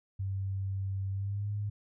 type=tone with pitch glide; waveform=sine; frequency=96.9 to 103.26 Hz; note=G2 to G#2; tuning=-20 to -9 cents; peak=-31 dBFS; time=0.19-1.7 s; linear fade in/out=10 ms; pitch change=+111 cents; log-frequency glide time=1.11-1.5 s; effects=none